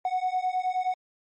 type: beating tone pair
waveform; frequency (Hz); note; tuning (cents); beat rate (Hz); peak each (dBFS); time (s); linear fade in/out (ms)
triangle; 734 / 743.5; F#5 / F#5; -14 / +8; 9.5; -25; 0.05-0.94; 2
effects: tanh soft clip ceiling -18 dBFS + MP3 32 kbps